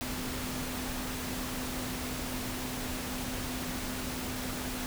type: tone in noise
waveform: sine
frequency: 253.1 Hz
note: B3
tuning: 43 cents sharp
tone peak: -39 dBFS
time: 0.01-4.86 s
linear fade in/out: 0 ms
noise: pink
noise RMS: -37 dBFS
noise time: 0.01-4.86 s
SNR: -5 dB
effects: none